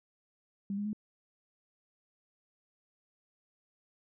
sine tone with pitch steps, 198.9 / 205.2 / 211.7 Hz, G3 / G#3 / G#3, +25 / -21 / +33 cents, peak -32 dBFS, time 0.7-0.931 s, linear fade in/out 2 ms, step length 77 ms, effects none

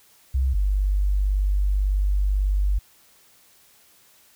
sine tone pair in turn, 65.5 / 49.07 Hz, C2 / G1, +2 / +2 cents, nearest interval perfect fourth, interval 500 cents, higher first, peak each -18 dBFS, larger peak neither, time 0.34-0.54 / 0.54-2.79 s, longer second, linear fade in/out 10 ms, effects white hiss -56 dBFS RMS until 4.35 s

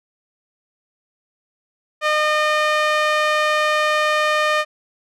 sawtooth tone with band-pass filter, 609 Hz, D#5, 37 cents flat, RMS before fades -18 dBFS, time 2.01-4.65 s, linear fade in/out 50 ms, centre 1700 Hz, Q 0.95, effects none

